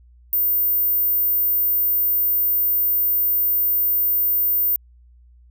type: tone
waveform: sine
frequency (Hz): 14520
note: A#9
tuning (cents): -47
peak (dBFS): -15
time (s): 0.33-4.76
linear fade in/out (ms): 0
effects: tanh soft clip ceiling -12 dBFS + added 60 Hz sine -47 dBFS peak until 5.5 s

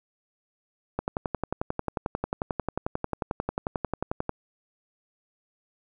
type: click train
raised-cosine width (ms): 1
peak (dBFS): -13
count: 38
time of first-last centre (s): 0.99-4.294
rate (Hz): 11.2
effects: none

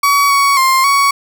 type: tone with pitch steps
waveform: 35% pulse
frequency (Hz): 1132 / 1120 / 1055 / 1120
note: C#6 / C#6 / C6 / C#6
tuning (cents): +36 / +18 / +14 / +18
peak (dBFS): -7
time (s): 0.03-1.11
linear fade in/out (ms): 5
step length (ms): 270
effects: none

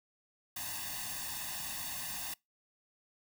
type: noise with comb filter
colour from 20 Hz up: white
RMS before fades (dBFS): -40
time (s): 0.56-2.34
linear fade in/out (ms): 5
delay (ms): 1.1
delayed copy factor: +1
effects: noise-tail reverb RT60 0.2 s tail -25 dB re dry

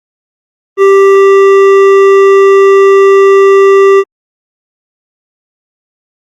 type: tone with hard clipping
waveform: sine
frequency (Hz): 392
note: G4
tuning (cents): 0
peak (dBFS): -3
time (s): 0.77-4.04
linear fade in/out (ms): 50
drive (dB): 11
effects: Opus 24 kbps

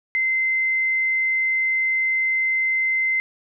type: tone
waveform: sine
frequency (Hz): 2070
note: C7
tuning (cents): -19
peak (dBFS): -18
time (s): 0.15-3.2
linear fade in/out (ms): 0
effects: none

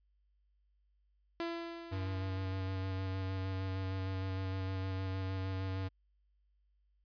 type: tone with exponential decay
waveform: sawtooth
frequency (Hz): 336.8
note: E4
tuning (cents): +37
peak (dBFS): -31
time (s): 1.4-3.01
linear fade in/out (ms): 0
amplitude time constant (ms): 350
type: tone with vibrato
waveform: square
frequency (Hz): 94.9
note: F#2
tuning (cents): +44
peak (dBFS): -36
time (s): 1.91-5.89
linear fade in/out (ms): 20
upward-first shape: square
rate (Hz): 6.5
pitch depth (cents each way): 12
effects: added 50 Hz sine -70 dBFS peak until 7.04 s + resampled to 11025 Hz

